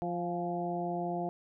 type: harmonic tone with a mistuned harmonic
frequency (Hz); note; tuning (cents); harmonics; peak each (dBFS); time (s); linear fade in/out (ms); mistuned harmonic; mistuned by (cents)
174.61; F3; 0; 1 / 2 / 3 / 4 / 5; -37 / -37 / -43 / -35 / -45; 0.02-1.29; 0; 5; -39
effects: none